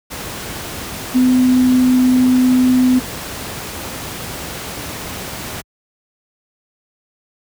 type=tone in noise; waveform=sine; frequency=253.7 Hz; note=B3; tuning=47 cents sharp; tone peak=-9 dBFS; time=1.14-3 s; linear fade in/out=20 ms; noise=pink; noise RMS=-27 dBFS; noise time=0.1-5.62 s; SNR=+15 dB; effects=high-pass 60 Hz 12 dB/octave